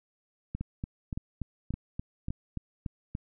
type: two click trains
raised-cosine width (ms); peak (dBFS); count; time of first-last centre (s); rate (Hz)
5; -21 / -21; 10 / 4; 0.55-3.151 / 0.61-2.305; 3.46 / 1.77
effects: none